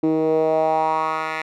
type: tone with band-pass filter sweep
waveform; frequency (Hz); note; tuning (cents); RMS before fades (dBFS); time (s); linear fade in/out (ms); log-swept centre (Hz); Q
10% pulse; 158.1; D#3; +28; -20; 0.03-1.42; 5; 320 to 1800; 3.4
effects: none